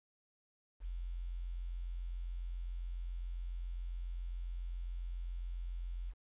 sine tone with quantisation, 43.65 Hz, F1, in tune, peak -38 dBFS, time 0.8-6.14 s, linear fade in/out 50 ms, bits 11, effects resampled to 8000 Hz

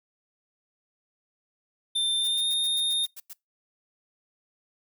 square tone with pitch glide, 3580 to 3670 Hz, A7 to A#7, +29 to -28 cents, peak -24 dBFS, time 1.95-3.06 s, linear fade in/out 10 ms, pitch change +43 cents, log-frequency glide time 2.19-2.48 s
blue noise bursts, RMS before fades -41 dBFS, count 9, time 2.24-3.333 s, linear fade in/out 5 ms, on 37 ms, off 95 ms
effects noise-tail reverb RT60 0.2 s tail -25 dB re dry

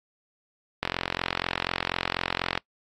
click train, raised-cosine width 0.3 ms, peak -9 dBFS, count 78, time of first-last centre 0.83-2.576 s, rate 44.1 Hz, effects noise-tail reverb RT60 0.1 s tail -24 dB re dry + AAC 48 kbps

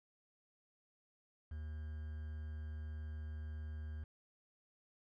triangle tone with quantisation, 76.8 Hz, D#2, 22 cents flat, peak -40 dBFS, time 1.51-4.04 s, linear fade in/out 5 ms, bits 10, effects low-pass 2000 Hz 12 dB/octave

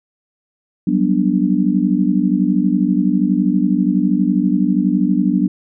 sine chord, G major seventh, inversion third, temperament just, 183.75 / 196 / 245 / 294 Hz, F#3 / G3 / B3 / D4, -12 / 0 / -14 / +2 cents, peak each -18 dBFS, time 0.87-5.48 s, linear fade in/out 5 ms, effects none

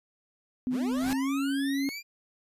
sine tone with pitch glide, 253 to 275.9 Hz, B3 to C#4, +42 to -8 cents, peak -26 dBFS, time 0.67-1.89 s, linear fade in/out 0 ms, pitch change +150 cents, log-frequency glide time 0.91-1.33 s
25% pulse linear sweep, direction up, 106 to 2416 Hz, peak -32 dBFS, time 0.7-2.03 s, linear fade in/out 50 ms
pink noise with exponential growth, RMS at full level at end -32 dBFS, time 0.76-1.13 s, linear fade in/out 0 ms, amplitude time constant 80 ms
effects resampled to 32000 Hz

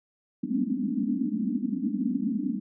white band-pass noise, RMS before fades -28 dBFS, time 0.43-2.6 s, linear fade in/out 10 ms, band 190 to 290 Hz, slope 96 dB/octave, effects none

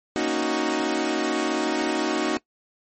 sawtooth chord, D# minor seventh, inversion second, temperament equal, 233.1 / 277.2 / 311.1 / 370 Hz, A#3 / C#4 / D#4 / F#4, 0 / 0 / 0 / 0 cents, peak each -27 / -25 / -22 / -23 dBFS, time 0.16-2.37 s, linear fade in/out 0 ms, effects noise-tail reverb RT60 0.1 s tail -21 dB re dry + MP3 32 kbps

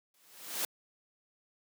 white noise with exponential growth, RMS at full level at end -31 dBFS, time 0.14-0.65 s, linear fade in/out 2 ms, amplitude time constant 110 ms, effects high-pass 200 Hz 12 dB/octave

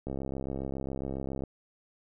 click train, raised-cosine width 2 ms, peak -22 dBFS, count 93, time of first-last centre 0.07-1.437 s, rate 67.3 Hz, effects none

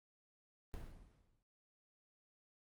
brown noise with exponential decay, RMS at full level -44 dBFS, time 0.74-1.43 s, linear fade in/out 0 ms, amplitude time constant 150 ms, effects noise-tail reverb RT60 0.1 s tail -26 dB re dry + Opus 32 kbps

